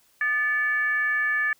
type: tone with frequency modulation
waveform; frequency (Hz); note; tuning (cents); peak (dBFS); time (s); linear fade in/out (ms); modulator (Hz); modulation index
sine; 1739; A6; -21; -21; 0.21-1.53; 2; 525; 0.49
effects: white hiss -62 dBFS RMS until 1.59 s